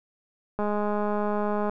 click train, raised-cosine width 1 ms, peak -15 dBFS, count 231, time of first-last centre 0.59-1.696 s, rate 208 Hz, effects none

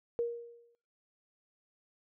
sine tone with exponential decay, 470.9 Hz, A#4, 18 cents sharp, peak -27 dBFS, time 0.19-0.75 s, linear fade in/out 0 ms, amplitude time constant 120 ms, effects noise-tail reverb RT60 0.7 s tail -25 dB re dry

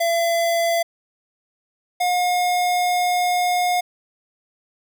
square tone pair in turn, 676 / 717.1 Hz, E5 / F5, +43 / +46 cents, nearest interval minor second, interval 103 cents, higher second, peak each -18 dBFS, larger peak neither, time 0-0.83 / 2-3.81 s, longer second, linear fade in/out 10 ms, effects none

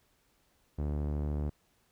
sawtooth tone with low-pass filter, 73.8 Hz, D2, 9 cents sharp, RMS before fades -33 dBFS, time 0.78-1.5 s, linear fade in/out 10 ms, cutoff 620 Hz, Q 0.55, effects pink hiss -71 dBFS RMS until 1.91 s

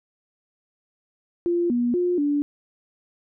sine tone with pitch steps, 346.3 / 241.4 / 355.6 / 289.9 Hz, F4 / B3 / F4 / D4, -15 / -39 / +31 / -22 cents, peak -19 dBFS, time 1.46-2.42 s, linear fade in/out 0 ms, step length 240 ms, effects none

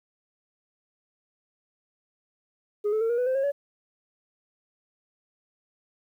sine tone with pitch steps, 415.3 / 434.2 / 453.9 / 474.6 / 496.2 / 518.7 / 542.3 / 567 Hz, G#4 / A4 / A#4 / A#4 / B4 / C5 / C#5 / C#5, 0 / -23 / -46 / +31 / +8 / -15 / -38 / +39 cents, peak -20 dBFS, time 2.84-3.52 s, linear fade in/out 20 ms, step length 85 ms, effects tanh soft clip ceiling -21 dBFS + 10-bit

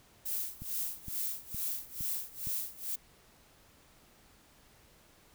violet noise with tremolo, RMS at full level -34 dBFS, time 0.25-2.96 s, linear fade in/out 10 ms, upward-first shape sine, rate 2.3 Hz, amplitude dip 90%
click train, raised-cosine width 5 ms, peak -31 dBFS, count 5, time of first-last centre 0.62-2.472 s, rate 2.16 Hz
effects pink hiss -62 dBFS RMS until 5.34 s

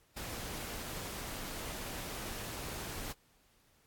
pink noise, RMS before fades -42 dBFS, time 0.16-3.13 s, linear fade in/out 10 ms, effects pink hiss -69 dBFS RMS until 3.86 s + AAC 64 kbps

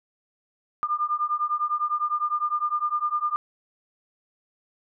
sine beating tone pair, 1200 / 1209.9 Hz, D6 / D#6, +37 / -49 cents, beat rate 9.9 Hz, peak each -26 dBFS, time 0.83-3.36 s, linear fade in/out 0 ms, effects none

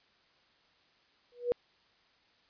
sine tone with exponential growth, 484.6 Hz, B4, 33 cents flat, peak -22 dBFS, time 1.32-1.52 s, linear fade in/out 0 ms, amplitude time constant 42 ms, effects white hiss -67 dBFS RMS until 2.49 s + resampled to 11025 Hz

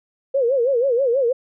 sine tone with vibrato, 508 Hz, B4, 49 cents sharp, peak -15 dBFS, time 0.34-1.33 s, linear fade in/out 10 ms, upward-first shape sine, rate 6.2 Hz, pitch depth 170 cents each way, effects none

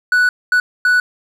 triangle tone bursts at uneven times, 1480 Hz, F#6, in tune, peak -8 dBFS, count 3, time 0.12-0.29 / 0.52-0.6 / 0.85-1 s, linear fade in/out 2 ms, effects none

